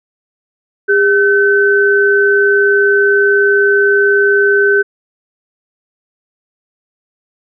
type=tone pair together; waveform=sine; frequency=404 / 1525.3 Hz; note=G#4 / G6; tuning=-48 / -48 cents; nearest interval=octave + major seventh; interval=2300 cents; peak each=-10 dBFS; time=0.88-4.83 s; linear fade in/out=20 ms; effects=none